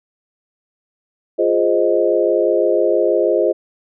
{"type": "chord", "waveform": "sine", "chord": "F minor seventh", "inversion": "none", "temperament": "equal", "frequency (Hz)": [349.2, 415.3, 523.3, 622.3], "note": ["F4", "Ab4", "C5", "Eb5"], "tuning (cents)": [0, 0, 0, 0], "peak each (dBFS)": -18, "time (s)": [1.38, 3.53], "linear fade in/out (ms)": 20, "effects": []}